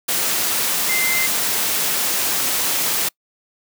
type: tone in noise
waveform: sine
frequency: 2079 Hz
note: C7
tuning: 12 cents flat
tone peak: -20 dBFS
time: 0.89-1.27 s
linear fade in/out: 10 ms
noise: white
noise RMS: -20 dBFS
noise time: 0.08-3.09 s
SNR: -3 dB
effects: noise-tail reverb RT60 0.1 s tail -26 dB re dry + high-pass 150 Hz 12 dB/octave